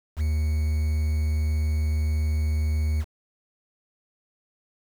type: tone with quantisation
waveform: triangle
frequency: 76.8 Hz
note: D#2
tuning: 22 cents flat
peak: -19 dBFS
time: 0.16-3.05 s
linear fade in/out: 50 ms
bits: 7
effects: none